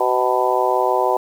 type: harmonic tone with a mistuned harmonic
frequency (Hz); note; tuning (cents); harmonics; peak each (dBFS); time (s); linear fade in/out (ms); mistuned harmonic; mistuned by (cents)
126.2; B2; +38; 3 / 4 / 5 / 6 / 7 / 8; -22 / -22 / -22 / -22 / -22 / -22; 0-1.17; 5; 8; -28
effects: 7-bit